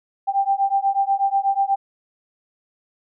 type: beating tone pair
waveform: sine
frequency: 784 / 792.2 Hz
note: G5 / G5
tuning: 0 / +18 cents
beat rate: 8.2 Hz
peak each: -20 dBFS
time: 0.27-1.76 s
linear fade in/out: 20 ms
effects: none